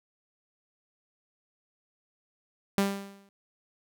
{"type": "tone with exponential decay", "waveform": "sawtooth", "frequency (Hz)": 198, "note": "G3", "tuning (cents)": 18, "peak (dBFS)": -17, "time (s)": [2.78, 3.29], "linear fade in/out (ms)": 0, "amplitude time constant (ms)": 110, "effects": []}